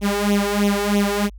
sawtooth tone with flanger, 203.4 Hz, G#3, 36 cents flat, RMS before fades -19 dBFS, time 0.01-1.3 s, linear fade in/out 50 ms, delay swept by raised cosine 0.31 to 2.31 ms, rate 3.1 Hz, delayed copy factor +0.85, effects added 50 Hz sine -36 dBFS peak until 1.38 s

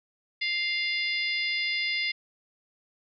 harmonic tone, 698.5 Hz, F5, in tune, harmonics 3 / 4 / 5 / 6 / 7, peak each -28 / -35 / -35 / -39 / -34 dBFS, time 0.41-2.12 s, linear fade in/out 10 ms, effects none

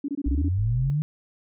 sine tone bursts, 283.7 Hz, C#4, 40 cents sharp, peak -25 dBFS, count 7, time 0.04-0.486 s, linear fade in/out 5 ms, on 44 ms, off 23 ms
sine linear sweep, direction up, 58 to 155.9 Hz, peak -21 dBFS, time 0.26-1.02 s, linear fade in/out 0 ms
sine tone, 46.16 Hz, F#1, 3 cents flat, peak -28 dBFS, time 0.58-0.9 s, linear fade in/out 0 ms
effects none

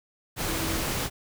sine tone in noise, 325.9 Hz, E4, 20 cents flat, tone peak -33 dBFS, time 0.44-0.86 s, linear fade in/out 50 ms, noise pink, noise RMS -29 dBFS, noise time 0.36-1.1 s, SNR -7 dB, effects none

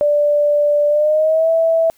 sine tone with pitch glide, 587.3 to 655.4 Hz, D5 to E5, 0 to -10 cents, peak -11 dBFS, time 0.01-1.9 s, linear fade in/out 0 ms, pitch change +190 cents, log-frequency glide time 0.88-1.5 s, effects white hiss -56 dBFS RMS until 1.97 s

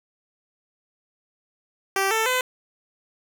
10% pulse tone with pitch steps, 389 / 444.3 / 507.4 Hz, G4 / A4 / B4, -13 / +17 / +47 cents, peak -12 dBFS, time 1.96-2.41 s, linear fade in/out 2 ms, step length 150 ms, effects none

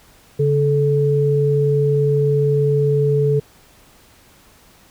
sine tone pair together, 142 / 434.2 Hz, C#3 / A4, +42 / -23 cents, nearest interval octave + perfect fifth, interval 1935 cents, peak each -16 dBFS, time 0.39-3.4 s, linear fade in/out 10 ms, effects pink hiss -50 dBFS RMS until 4.9 s

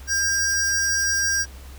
square tone pair together, 1600 / 5702 Hz, G6 / F8, +35 / +35 cents, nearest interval octave + minor seventh, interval 2200 cents, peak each -23 dBFS, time 0.07-1.46 s, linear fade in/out 50 ms, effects added 66 Hz sine -38 dBFS peak until 1.78 s + pink hiss -47 dBFS RMS until 1.78 s

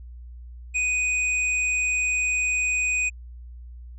square tone, 2490 Hz, D#7, 1 cent sharp, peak -22 dBFS, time 0.74-3.1 s, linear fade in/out 20 ms, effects added 60 Hz sine -38 dBFS peak until 3.98 s + resampled to 22050 Hz

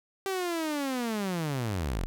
sawtooth linear sweep, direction down, 392 to 33.95 Hz, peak -25 dBFS, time 0.26-2.06 s, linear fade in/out 0 ms, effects none

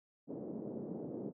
pink band-pass noise, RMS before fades -43 dBFS, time 0.27-1.33 s, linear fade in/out 50 ms, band 180 to 510 Hz, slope 24 dB/octave, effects none

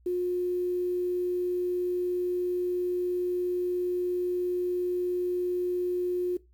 sine tone with quantisation, 358.3 Hz, F4, 44 cents sharp, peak -25 dBFS, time 0.06-6.37 s, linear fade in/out 5 ms, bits 9, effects noise-tail reverb RT60 0.2 s tail -18 dB re dry + added 60 Hz sine -57 dBFS peak until 6.53 s

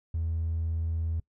triangle tone, 81.7 Hz, E2, 15 cents flat, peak -24 dBFS, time 0.14-1.2 s, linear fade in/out 5 ms, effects noise-tail reverb RT60 0.1 s tail -25 dB re dry + tanh soft clip ceiling -23 dBFS

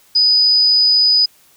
sine tone, 4978 Hz, D#8, in tune, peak -9 dBFS, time 0.15-1.26 s, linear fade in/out 10 ms, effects white hiss -51 dBFS RMS until 1.56 s

